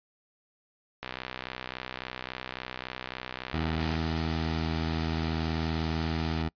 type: click train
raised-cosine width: 0.3 ms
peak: -19 dBFS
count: 187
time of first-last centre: 1.03-3.955 s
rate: 63.6 Hz
type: tone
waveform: 15% pulse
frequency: 80.5 Hz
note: E2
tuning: 41 cents flat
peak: -22 dBFS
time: 3.53-6.49 s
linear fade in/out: 10 ms
type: noise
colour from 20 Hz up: white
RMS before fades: -37 dBFS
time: 3.8-6.42 s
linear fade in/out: 0 ms
effects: noise-tail reverb RT60 0.1 s tail -25 dB re dry + resampled to 11025 Hz